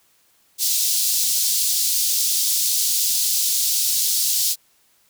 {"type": "high-pass noise", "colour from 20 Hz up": "pink", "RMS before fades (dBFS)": -20, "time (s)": [0.58, 4.56], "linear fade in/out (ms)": 50, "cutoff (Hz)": 4300, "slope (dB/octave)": 24, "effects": ["white hiss -60 dBFS RMS until 5.09 s"]}